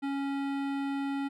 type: tone with hard clipping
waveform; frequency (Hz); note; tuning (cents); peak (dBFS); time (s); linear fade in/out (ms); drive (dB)
sine; 277.3; C#4; +1; -32; 0.02-1.29; 20; 17
effects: none